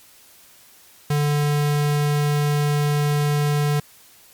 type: tone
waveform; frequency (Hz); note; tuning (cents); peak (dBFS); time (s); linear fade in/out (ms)
square; 146.83; D3; 0; -18; 1.1-3.8; 5
effects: white hiss -50 dBFS RMS until 4.33 s + MP3 96 kbps